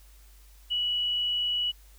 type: tone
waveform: sine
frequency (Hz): 2938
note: F#7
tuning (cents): -13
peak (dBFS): -25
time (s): 0.7-1.72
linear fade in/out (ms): 20
effects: added 50 Hz sine -51 dBFS peak until 1.98 s + white hiss -60 dBFS RMS until 1.98 s